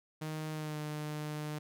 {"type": "tone with pitch glide", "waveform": "sawtooth", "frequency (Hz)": [155.56, 151.13], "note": ["D#3", "D3"], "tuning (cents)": [0, 50], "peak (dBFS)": -33, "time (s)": [0.21, 1.59], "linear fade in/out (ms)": 10, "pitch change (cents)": -50, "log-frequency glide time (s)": [0.52, 0.79], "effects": []}